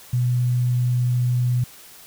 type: tone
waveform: sine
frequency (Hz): 123.47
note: B2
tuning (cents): 0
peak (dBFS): -17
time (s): 0.13-1.64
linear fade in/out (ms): 5
effects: white hiss -45 dBFS RMS until 2.06 s